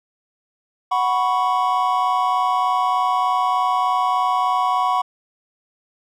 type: chord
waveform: triangle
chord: F# suspended fourth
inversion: none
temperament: just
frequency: 740 / 986.7 / 1110 Hz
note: F#5 / B5 / C#6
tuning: 0 / -2 / +2 cents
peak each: -19 dBFS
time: 0.91-5.02 s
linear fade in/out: 10 ms
effects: none